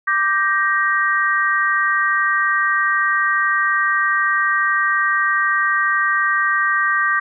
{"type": "chord", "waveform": "sine", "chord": "G minor", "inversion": "second", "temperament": "just", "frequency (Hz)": [1176, 1568, 1881.6], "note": ["D6", "G6", "Bb6"], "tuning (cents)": [2, 0, 16], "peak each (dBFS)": -19, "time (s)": [0.07, 7.2], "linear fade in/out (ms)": 10, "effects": []}